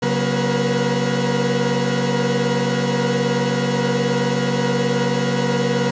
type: tone cluster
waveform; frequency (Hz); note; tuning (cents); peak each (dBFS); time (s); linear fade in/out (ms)
40% pulse; 136.4 / 184.7 / 236.7 / 474.6 / 493.4; C#3 / F#3 / A#3 / A#4 / B4; -28 / -3 / +27 / +31 / -2; -23; 0.02-5.91; 10
effects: resampled to 16000 Hz + 8-bit